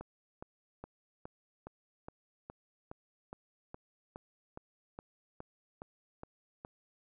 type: click train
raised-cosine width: 1 ms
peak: -30 dBFS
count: 17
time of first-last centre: 0.01-6.649 s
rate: 2.41 Hz
effects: none